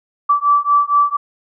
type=beating tone pair; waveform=sine; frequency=1157 / 1161.3 Hz; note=D6 / D6; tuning=-26 / -20 cents; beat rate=4.3 Hz; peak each=-14 dBFS; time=0.29-1.17 s; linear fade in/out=10 ms; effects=none